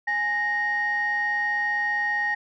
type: tone pair together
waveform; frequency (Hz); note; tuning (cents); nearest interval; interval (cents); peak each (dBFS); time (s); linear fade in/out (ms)
sine; 830.6 / 1864.6; G#5 / A#6; 0 / 0; octave + major second; 1400; -28 / -22; 0.07-2.35; 10
effects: tanh soft clip ceiling -17 dBFS